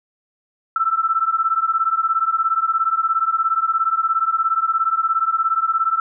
sine beating tone pair, 1318.5 / 1335.5 Hz, E6 / E6, 0 / +22 cents, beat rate 17 Hz, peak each -19 dBFS, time 0.76-6 s, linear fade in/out 2 ms, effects none

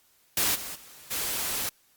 white noise with level steps, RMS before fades -25 / -37 / -49 / -30 dBFS, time 0.37-1.69 s, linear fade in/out 2 ms, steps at 0.54 / 0.74 / 1.1 s, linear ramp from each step 20 ms, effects white hiss -64 dBFS RMS until 1.96 s + Opus 48 kbps

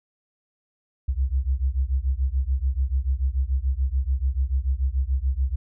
sine beating tone pair, 63 / 69.9 Hz, B1 / C#2, +35 / +15 cents, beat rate 6.9 Hz, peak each -23 / -24 dBFS, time 1.08-5.56 s, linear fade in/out 10 ms, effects none

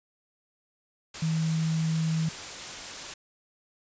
sine tone in noise, 160.8 Hz, E3, 43 cents flat, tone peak -24 dBFS, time 1.22-2.29 s, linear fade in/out 5 ms, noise white, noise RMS -38 dBFS, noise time 1.14-3.14 s, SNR +11 dB, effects resampled to 16000 Hz

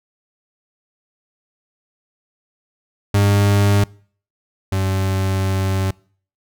40% pulse tone pair in turn, 101.1 / 95.75 Hz, G#2 / G2, -46 / -40 cents, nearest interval minor second, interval 94 cents, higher first, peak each -11 / -16 dBFS, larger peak first, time 3.14-3.84 / 4.72-5.91 s, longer second, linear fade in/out 5 ms, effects noise-tail reverb RT60 0.5 s tail -25 dB re dry

